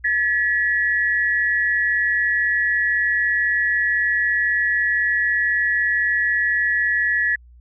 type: tone pair together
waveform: sine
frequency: 1719 / 1924.9 Hz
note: A6 / B6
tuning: -41 / -45 cents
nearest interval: major second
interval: 196 cents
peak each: -19 / -20 dBFS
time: 0.04-7.36 s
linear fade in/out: 10 ms
effects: added 60 Hz sine -44 dBFS peak until 7.6 s